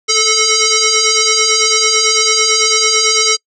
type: tone with frequency modulation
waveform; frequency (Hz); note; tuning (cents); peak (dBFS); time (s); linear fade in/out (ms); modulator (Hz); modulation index
sine; 440; A4; 0; -9; 0.08-3.37; 20; 871; 7.4
effects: noise-tail reverb RT60 0.1 s tail -26 dB re dry